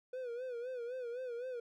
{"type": "tone with vibrato", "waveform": "triangle", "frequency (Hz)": 492, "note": "B4", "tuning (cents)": -7, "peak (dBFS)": -37, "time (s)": [0.13, 1.6], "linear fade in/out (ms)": 5, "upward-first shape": "sine", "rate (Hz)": 3.9, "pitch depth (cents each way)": 93, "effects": []}